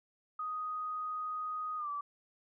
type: tone with pitch glide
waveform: sine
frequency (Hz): 1247 to 1156.8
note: D#6 to D6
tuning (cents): +3 to -27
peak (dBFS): -35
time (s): 0.39-2.01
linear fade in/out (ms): 5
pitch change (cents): -130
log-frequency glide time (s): 1.77-1.89
effects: none